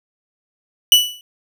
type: tone with exponential decay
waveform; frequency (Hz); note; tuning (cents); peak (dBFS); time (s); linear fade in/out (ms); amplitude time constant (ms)
40% pulse; 2960; F#7; 0; -3; 0.92-1.21; 1; 63
effects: none